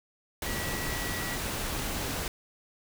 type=tone in noise; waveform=sine; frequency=1935 Hz; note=B6; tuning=36 cents flat; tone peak=-38 dBFS; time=0.46-1.36 s; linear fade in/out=2 ms; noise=pink; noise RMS=-33 dBFS; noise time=0.42-2.28 s; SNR=-8 dB; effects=none